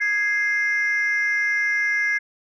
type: tone pair together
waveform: sine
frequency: 1661.2 / 2093 Hz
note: G#6 / C7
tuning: 0 / 0 cents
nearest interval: major third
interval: 400 cents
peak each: -20 dBFS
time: 0-2.19 s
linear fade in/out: 20 ms
effects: tanh soft clip ceiling -15 dBFS